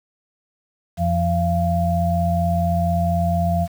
sine tone cluster, 87.1 / 171.3 / 686 Hz, F2 / F3 / F5, -4 / -33 / -31 cents, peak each -21 dBFS, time 0.97-3.68 s, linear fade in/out 50 ms, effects 7-bit

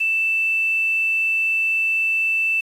sine tone with quantisation, 2652 Hz, E7, 10 cents sharp, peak -17 dBFS, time 0-2.61 s, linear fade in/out 10 ms, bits 7, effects resampled to 32000 Hz

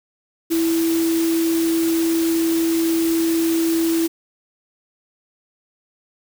sine tone in noise, 329.6 Hz, E4, in tune, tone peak -16 dBFS, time 0.5-4.08 s, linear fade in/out 20 ms, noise white, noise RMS -29 dBFS, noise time 0.5-4.08 s, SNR +10 dB, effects none

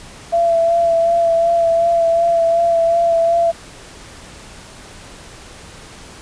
sine tone with vibrato, 673 Hz, E5, 36 cents sharp, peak -11 dBFS, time 0.32-3.52 s, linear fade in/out 20 ms, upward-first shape sine, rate 2.7 Hz, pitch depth 21 cents each way, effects pink hiss -38 dBFS RMS until 6.21 s + resampled to 22050 Hz

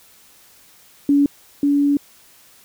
sine tone pair in turn, 284.4 / 285.5 Hz, C#4 / D4, +45 / -49 cents, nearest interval unison, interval 6 cents, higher second, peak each -11 / -13 dBFS, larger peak first, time 1.09-1.26 / 1.63-1.97 s, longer second, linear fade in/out 2 ms, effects white hiss -50 dBFS RMS until 2.64 s

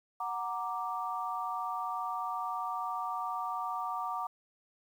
sine chord, Gb augmented, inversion none, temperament equal, 740 / 932.3 / 1174.7 Hz, Gb5 / Bb5 / D6, 0 / 0 / 0 cents, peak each -38 / -38 / -36 dBFS, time 0.2-4.27 s, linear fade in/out 5 ms, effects 10-bit

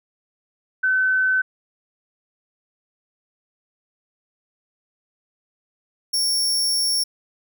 sine / sawtooth tone pair in turn, 1521 / 5486 Hz, F#6 / F8, +47 / -32 cents, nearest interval octave + minor seventh, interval 2221 cents, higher second, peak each -16 dBFS, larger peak neither, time 0.83-1.42 / 6.13-7.04 s, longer second, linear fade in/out 10 ms, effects none

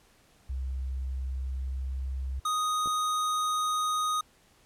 sine tone with pitch glide, 65.41 to 65.9 Hz, C2 to C2, 0 to +13 cents, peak -30 dBFS, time 0.49-2.4 s, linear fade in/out 10 ms, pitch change +13 cents, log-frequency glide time 1.3-1.98 s
square tone, 1245 Hz, D#6, 1 cent sharp, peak -27 dBFS, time 2.45-4.21 s, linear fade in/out 5 ms
clicks, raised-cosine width 2 ms, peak -30 dBFS, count 2, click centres 2.859 / 2.874 s
effects pink hiss -62 dBFS RMS until 4.65 s + low-pass 12000 Hz 12 dB/octave

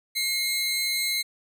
sawtooth tone pair together, 2146 / 4051 Hz, C7 / B7, +43 / +43 cents, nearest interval major seventh, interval 1100 cents, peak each -24 dBFS, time 0.15-1.23 s, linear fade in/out 20 ms, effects none

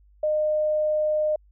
sine tone, 611 Hz, D#5, 32 cents flat, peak -20 dBFS, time 0.23-1.36 s, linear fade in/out 5 ms, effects added 50 Hz sine -53 dBFS peak until 1.51 s

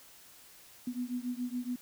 sine beating tone pair, 243.8 / 250.9 Hz, B3 / B3, -22 / +28 cents, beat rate 7.1 Hz, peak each -36 / -37 dBFS, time 0.87-1.76 s, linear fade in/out 5 ms, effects white hiss -56 dBFS RMS until 1.81 s

